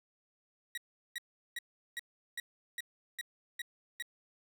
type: tone bursts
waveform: 30% pulse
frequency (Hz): 1910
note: A#6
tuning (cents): +42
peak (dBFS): -34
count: 9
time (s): 0.75-4.024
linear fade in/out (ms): 2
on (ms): 26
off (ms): 380
effects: none